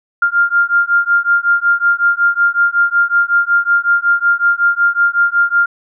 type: beating tone pair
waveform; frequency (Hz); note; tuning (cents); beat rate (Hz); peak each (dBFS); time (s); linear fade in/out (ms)
sine; 1396.9 / 1402.3; F6 / F6; 0 / +7; 5.4; -13; 0.22-5.66; 5
effects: none